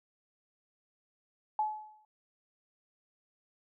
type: tone with exponential decay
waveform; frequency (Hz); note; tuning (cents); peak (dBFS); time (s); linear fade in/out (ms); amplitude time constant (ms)
sine; 856; A5; -48; -25; 1.59-2.05; 2; 100
effects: none